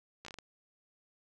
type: slowing click train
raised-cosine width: 0.2 ms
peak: -28 dBFS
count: 6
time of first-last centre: 0.25-0.387 s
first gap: 14 ms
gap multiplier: 1.34
effects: none